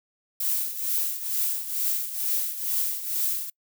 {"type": "noise with tremolo", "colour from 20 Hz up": "violet", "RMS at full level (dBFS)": -24, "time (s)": [0.4, 3.5], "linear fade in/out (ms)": 5, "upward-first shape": "triangle", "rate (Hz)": 2.2, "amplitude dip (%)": 75, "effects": ["noise-tail reverb RT60 0.1 s tail -26 dB re dry"]}